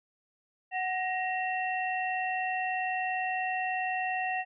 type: tone cluster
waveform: sine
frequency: 743 / 1878 / 2715 Hz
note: F#5 / A#6 / F7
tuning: +7 / +12 / -50 cents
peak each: -31 / -34 / -36 dBFS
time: 0.71-4.45 s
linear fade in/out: 50 ms
effects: none